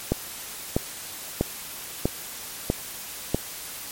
click train, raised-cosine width 2 ms, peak -7 dBFS, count 6, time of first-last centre 0.12-3.346 s, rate 1.55 Hz, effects white hiss -37 dBFS RMS until 3.91 s + MP3 64 kbps

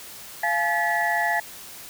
sine tone cluster, 693 / 847 / 1728 / 1945 Hz, F5 / G#5 / A6 / B6, -14 / +34 / -32 / -27 cents, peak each -26 dBFS, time 0.43-1.4 s, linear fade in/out 5 ms, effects white hiss -41 dBFS RMS until 1.89 s

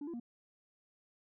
sine tone with pitch steps, 289 / 338 / 237.1 Hz, D4 / E4 / A#3, -28 / +43 / +30 cents, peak -37 dBFS, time 0.01-0.199 s, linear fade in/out 5 ms, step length 63 ms, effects tanh soft clip ceiling -38 dBFS

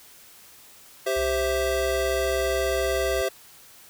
square chord, C major, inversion second, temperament equal, 392 / 523.3 / 659.3 Hz, G4 / C5 / E5, 0 / 0 / 0 cents, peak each -28 / -28 / -28 dBFS, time 1.06-3.29 s, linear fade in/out 10 ms
sine tone with vibrato, 63.2 Hz, B1, 41 cents sharp, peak -32 dBFS, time 1.16-3.22 s, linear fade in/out 10 ms, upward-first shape sine, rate 2.9 Hz, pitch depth 15 cents each way
effects white hiss -50 dBFS RMS until 3.89 s

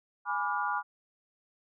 sine chord, G# diminished seventh, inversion none, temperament equal with one note detuned, 830.6 / 987.8 / 1174.7 / 1422.2 Hz, G#5 / B5 / D6 / F6, 0 / 0 / 0 / +31 cents, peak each -34 dBFS, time 0.25-0.83 s, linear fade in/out 50 ms, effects none

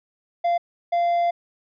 triangle tone bursts at uneven times, 691 Hz, F5, 19 cents flat, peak -16 dBFS, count 2, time 0.44-0.58 / 0.92-1.31 s, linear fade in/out 10 ms, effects resampled to 11025 Hz

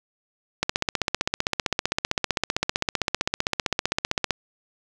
click train, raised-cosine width 0.2 ms, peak -4 dBFS, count 58, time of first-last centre 0.63-4.307 s, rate 15.5 Hz, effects none

